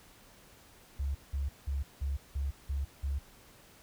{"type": "tone bursts", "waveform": "sine", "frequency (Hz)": 69.3, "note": "C#2", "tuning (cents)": 0, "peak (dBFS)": -30, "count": 7, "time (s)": [0.99, 3.19], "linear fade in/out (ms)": 10, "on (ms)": 160, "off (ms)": 180, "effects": ["pink hiss -58 dBFS RMS until 3.82 s"]}